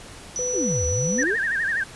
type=tone; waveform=sine; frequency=5920 Hz; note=F#8; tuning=in tune; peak=-25 dBFS; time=0.36-1.23 s; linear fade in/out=0 ms
type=tone with pitch glide; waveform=sine; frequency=495.5 to 501.8 Hz; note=B4 to B4; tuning=+6 to +28 cents; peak=-26 dBFS; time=0.39-1.24 s; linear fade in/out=0 ms; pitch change=+22 cents; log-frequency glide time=0.89-1.07 s
type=exponential two-way sweep; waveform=sine; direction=down then up; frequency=493.9 to 75 to 493.9 Hz; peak=-23 dBFS; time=0.52-1.37 s; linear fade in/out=50 ms; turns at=0.86 s
type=tone with vibrato; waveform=sine; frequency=1710 Hz; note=A6; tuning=50 cents flat; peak=-21 dBFS; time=1.18-1.84 s; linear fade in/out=10 ms; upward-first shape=sine; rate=12 Hz; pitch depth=160 cents each way
effects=pink hiss -42 dBFS RMS until 1.95 s + resampled to 24000 Hz